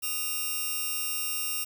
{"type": "tone pair together", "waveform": "5% pulse", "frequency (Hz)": [1244.5, 2775], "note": ["D#6", "F7"], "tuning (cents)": [0, -12], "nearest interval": "octave + major second", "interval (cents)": 1388, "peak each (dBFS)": [-28, -20], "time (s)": [0.02, 1.65], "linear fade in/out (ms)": 20, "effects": ["8-bit"]}